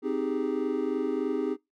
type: chord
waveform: triangle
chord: Ab major seventh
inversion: first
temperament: equal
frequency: 261.6 / 311.1 / 392 / 415.3 Hz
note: C4 / Eb4 / G4 / Ab4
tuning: 0 / 0 / 0 / 0 cents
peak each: -30 dBFS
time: 0.02-1.57 s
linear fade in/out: 50 ms
effects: noise-tail reverb RT60 0.2 s tail -23 dB re dry